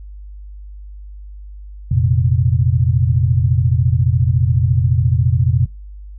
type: chord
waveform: sine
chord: F suspended fourth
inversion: none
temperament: equal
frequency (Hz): 87.31 / 116.54 / 130.81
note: F2 / Bb2 / C3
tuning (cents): 0 / 0 / 0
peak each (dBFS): -16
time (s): 1.91-5.66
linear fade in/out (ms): 5
effects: noise-tail reverb RT60 0.2 s tail -21 dB re dry + added 50 Hz sine -31 dBFS peak until 6.18 s